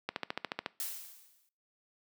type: click train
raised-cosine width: 0.3 ms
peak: -17 dBFS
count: 9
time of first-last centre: 0.09-0.661 s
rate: 14 Hz
type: noise with exponential decay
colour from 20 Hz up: blue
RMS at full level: -35 dBFS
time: 0.8-1.49 s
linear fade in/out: 0 ms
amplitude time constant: 150 ms
effects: noise-tail reverb RT60 0.4 s tail -21 dB re dry + high-pass 200 Hz 12 dB/octave